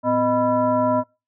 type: tone with frequency modulation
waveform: sine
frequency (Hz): 620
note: D#5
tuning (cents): -6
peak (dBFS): -16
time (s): 0.03-1.04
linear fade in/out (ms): 50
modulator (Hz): 366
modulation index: 1.2
effects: noise-tail reverb RT60 0.3 s tail -26 dB re dry